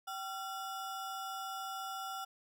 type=ring-modulated tone; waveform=square; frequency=1069 Hz; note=C6; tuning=37 cents sharp; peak=-37 dBFS; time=0.07-2.25 s; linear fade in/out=10 ms; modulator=298 Hz; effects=none